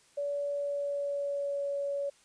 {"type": "tone with pitch glide", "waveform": "sine", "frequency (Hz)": [572, 564.1], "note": ["D5", "C#5"], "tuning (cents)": [-46, 30], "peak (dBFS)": -30, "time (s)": [0.17, 2.1], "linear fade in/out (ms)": 10, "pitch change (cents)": -24, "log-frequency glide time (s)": [0.49, 1.67], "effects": ["white hiss -63 dBFS RMS until 2.24 s", "resampled to 22050 Hz"]}